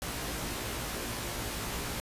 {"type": "noise with comb filter", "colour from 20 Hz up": "pink", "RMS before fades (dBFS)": -36, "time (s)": [0.02, 2], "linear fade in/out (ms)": 0, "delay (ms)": 17, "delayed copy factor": 1, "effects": ["resampled to 32000 Hz"]}